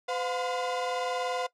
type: tone cluster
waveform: 35% pulse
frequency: 507 / 713 / 1035 Hz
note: B4 / F5 / C6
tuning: +45 / +36 / -19 cents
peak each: -30 / -31 / -38 dBFS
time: 0.08-1.47 s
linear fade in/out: 10 ms
effects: noise-tail reverb RT60 0.1 s tail -19 dB re dry + low-pass 6000 Hz 12 dB/octave